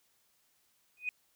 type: tone with exponential growth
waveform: sine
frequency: 2489 Hz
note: D#7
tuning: in tune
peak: -27 dBFS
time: 0.97-1.09 s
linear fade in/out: 1 ms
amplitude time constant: 26 ms
effects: tanh soft clip ceiling -23 dBFS + white hiss -72 dBFS RMS until 1.35 s